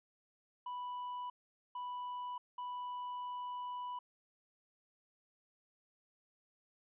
triangle tone bursts at uneven times, 987.8 Hz, B5, in tune, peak -38 dBFS, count 3, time 0.66-1.3 / 1.75-2.38 / 2.58-3.99 s, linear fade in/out 5 ms, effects resampled to 8000 Hz

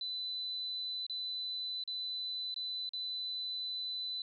sine tone with dropouts, 4004 Hz, B7, 23 cents sharp, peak -36 dBFS, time 0.01-4.22 s, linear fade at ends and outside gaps 2 ms, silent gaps 1.066-1.097 / 1.838-1.876 / 2.543-2.562 / 2.892-2.934 s, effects none

